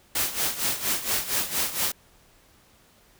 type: noise with tremolo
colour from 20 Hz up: white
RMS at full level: -24 dBFS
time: 0.15-1.92 s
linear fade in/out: 5 ms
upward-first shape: sine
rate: 4.3 Hz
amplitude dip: 75%
effects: pink hiss -58 dBFS RMS until 3.19 s